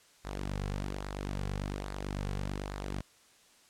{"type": "tone with flanger", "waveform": "sawtooth", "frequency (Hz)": 49, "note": "G1", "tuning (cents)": 0, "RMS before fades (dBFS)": -37, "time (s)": [0.24, 3.02], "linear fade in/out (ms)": 20, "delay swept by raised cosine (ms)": [0.32, 3.32], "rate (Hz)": 1.2, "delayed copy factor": -0.5, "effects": ["white hiss -62 dBFS RMS until 3.69 s", "low-pass 9000 Hz 12 dB/octave"]}